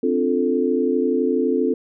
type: chord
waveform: sine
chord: D minor seventh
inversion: third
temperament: equal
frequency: 261.6 / 293.7 / 349.2 / 440 Hz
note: C4 / D4 / F4 / A4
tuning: 0 / 0 / 0 / 0 cents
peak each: -21 / -26 / -23 / -21 dBFS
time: 0.03-1.74 s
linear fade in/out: 5 ms
effects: none